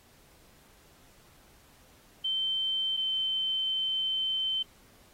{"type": "tone pair in turn", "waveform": "sine", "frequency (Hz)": [3100, 3085], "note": ["G7", "G7"], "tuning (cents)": [-20, -28], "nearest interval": "unison", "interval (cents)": 8, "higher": "first", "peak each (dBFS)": -27, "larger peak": "neither", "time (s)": [[2.24, 2.97], [2.97, 4.63]], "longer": "second", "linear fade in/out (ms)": 10, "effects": ["pink hiss -60 dBFS RMS until 5.13 s", "AAC 48 kbps"]}